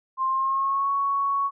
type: tone with pitch glide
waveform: sine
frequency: 1054 to 1112.8 Hz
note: C6 to C#6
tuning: +12 to +6 cents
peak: -21 dBFS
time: 0.17-1.51 s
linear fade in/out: 50 ms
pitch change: +94 cents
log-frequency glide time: 0.28-0.91 s
effects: none